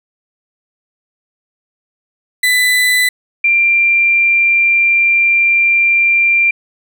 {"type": "tone pair in turn", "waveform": ["35% pulse", "sine"], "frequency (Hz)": [1996, 2374], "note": ["B6", "D7"], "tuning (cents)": [18, 18], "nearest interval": "minor third", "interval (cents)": 300, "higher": "second", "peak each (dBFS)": -8, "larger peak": "neither", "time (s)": [[2.43, 3.09], [3.44, 6.51]], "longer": "second", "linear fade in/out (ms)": 5, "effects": []}